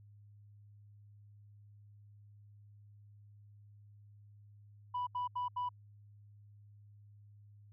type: tone bursts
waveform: sine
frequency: 987 Hz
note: B5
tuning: 1 cent flat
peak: -32 dBFS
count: 4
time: 4.94-5.691 s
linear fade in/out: 10 ms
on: 130 ms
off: 77 ms
effects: tanh soft clip ceiling -32 dBFS + added 103 Hz sine -56 dBFS peak until 7.72 s